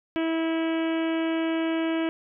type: harmonic tone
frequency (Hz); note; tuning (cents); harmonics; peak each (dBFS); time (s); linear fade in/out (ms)
325.7; E4; -21; 1 / 2 / 3 / 4 / 5 / 6 / 7 / 8 / 9 / 10; -24 / -32 / -39 / -41 / -39 / -44 / -40 / -44 / -42 / -48; 0.16-2.09; 0
effects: none